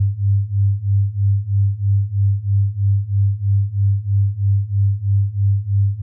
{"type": "beating tone pair", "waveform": "sine", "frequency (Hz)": [98, 101.1], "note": ["G2", "G#2"], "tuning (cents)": [0, -46], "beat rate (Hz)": 3.1, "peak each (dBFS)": [-18, -16], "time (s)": [0, 6.02], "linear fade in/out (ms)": 10, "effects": []}